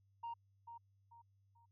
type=tone with echo; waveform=sine; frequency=932.3 Hz; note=A#5; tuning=in tune; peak=-40 dBFS; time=0.23-0.34 s; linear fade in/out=10 ms; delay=440 ms; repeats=3; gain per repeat=-9 dB; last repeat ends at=1.66 s; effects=tanh soft clip ceiling -40 dBFS + added 98 Hz sine -70 dBFS peak until 1.71 s